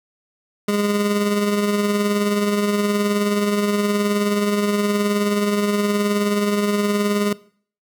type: tone with tremolo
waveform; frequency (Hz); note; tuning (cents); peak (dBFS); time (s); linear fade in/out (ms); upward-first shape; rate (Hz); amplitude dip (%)
25% pulse; 205.4; G#3; -19; -12; 0.68-7.33; 5; triangle; 19; 45
effects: noise-tail reverb RT60 0.5 s tail -20 dB re dry